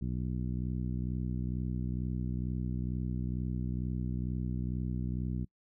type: harmonic tone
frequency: 62.2 Hz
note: B1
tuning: 13 cents sharp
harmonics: 1 / 2 / 3 / 4 / 5 / 6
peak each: -36 / -36 / -37 / -43 / -47 / -54 dBFS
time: 0.01-5.45 s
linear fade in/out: 10 ms
effects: noise-tail reverb RT60 0.1 s tail -26 dB re dry